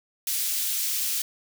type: high-pass noise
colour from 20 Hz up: white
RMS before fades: -27 dBFS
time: 0.27-1.22 s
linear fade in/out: 2 ms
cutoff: 3200 Hz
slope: 12 dB/octave
effects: none